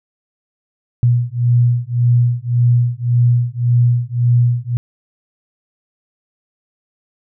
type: beating tone pair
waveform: sine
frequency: 120 / 121.8 Hz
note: B2 / B2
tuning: -49 / -24 cents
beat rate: 1.8 Hz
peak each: -14 dBFS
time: 1.03-4.77 s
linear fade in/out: 0 ms
effects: none